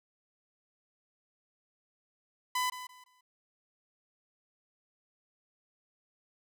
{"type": "tone with echo", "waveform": "sawtooth", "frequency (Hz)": 1003, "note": "B5", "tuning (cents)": 26, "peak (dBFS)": -25, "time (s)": [2.55, 2.7], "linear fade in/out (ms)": 5, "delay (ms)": 170, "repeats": 3, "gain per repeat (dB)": -12, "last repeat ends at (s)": 3.21, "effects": []}